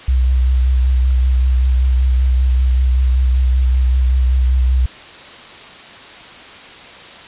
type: tone with vibrato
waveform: sine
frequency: 63.6 Hz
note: C2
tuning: 48 cents flat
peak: -10 dBFS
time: 0.08-4.86 s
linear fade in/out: 5 ms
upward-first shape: sine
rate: 5.2 Hz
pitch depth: 30 cents each way
effects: white hiss -36 dBFS RMS until 7.27 s + resampled to 8000 Hz